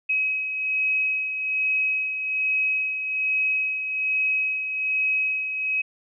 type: beating tone pair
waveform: sine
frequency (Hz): 2546 / 2547.2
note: D#7 / D#7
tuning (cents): +39 / +40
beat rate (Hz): 1.2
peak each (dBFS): -22 / -31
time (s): 0.09-5.82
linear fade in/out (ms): 10
effects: none